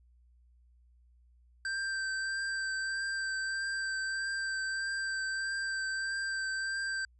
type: tone with vibrato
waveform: square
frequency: 1568 Hz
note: G6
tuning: in tune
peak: -33 dBFS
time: 1.65-7.05 s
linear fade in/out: 2 ms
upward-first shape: triangle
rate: 1.6 Hz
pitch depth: 19 cents each way
effects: added 60 Hz sine -60 dBFS peak until 7.19 s + resampled to 22050 Hz